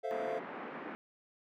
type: chord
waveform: triangle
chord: F major seventh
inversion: first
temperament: equal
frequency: 440 / 523.3 / 659.3 / 698.5 Hz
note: A4 / C5 / E5 / F5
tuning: 0 / 0 / 0 / 0 cents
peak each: -38 dBFS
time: 0.03-0.4 s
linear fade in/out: 20 ms
type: band-pass noise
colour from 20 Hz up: pink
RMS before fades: -44 dBFS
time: 0.11-0.95 s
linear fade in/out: 0 ms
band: 220 to 2000 Hz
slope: 24 dB/octave
effects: none